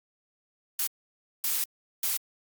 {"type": "noise bursts at uneven times", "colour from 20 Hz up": "blue", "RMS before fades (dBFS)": -28, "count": 3, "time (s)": [[0.79, 0.87], [1.44, 1.64], [2.03, 2.17]], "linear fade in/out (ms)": 2, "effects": ["Opus 48 kbps"]}